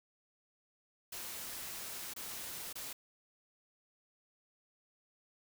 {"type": "noise with dropouts", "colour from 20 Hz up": "white", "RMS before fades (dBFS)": -44, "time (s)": [1.12, 2.93], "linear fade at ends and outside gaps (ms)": 5, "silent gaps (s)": [[2.137, 2.162], [2.729, 2.754]], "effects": []}